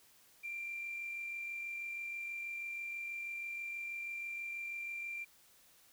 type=tone with amplitude modulation; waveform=sine; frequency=2369 Hz; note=D7; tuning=14 cents sharp; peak=-37 dBFS; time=0.43-5.25 s; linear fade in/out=20 ms; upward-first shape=sine; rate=46.2 Hz; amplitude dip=35%; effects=tanh soft clip ceiling -34 dBFS + white hiss -65 dBFS RMS until 5.92 s